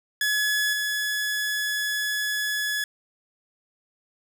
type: tone with level steps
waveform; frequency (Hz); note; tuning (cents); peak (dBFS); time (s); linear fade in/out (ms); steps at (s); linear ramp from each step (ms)
sawtooth; 1699; G#6; +39; -18 / -21; 0.21-2.84; 2; 0.73; 2
effects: none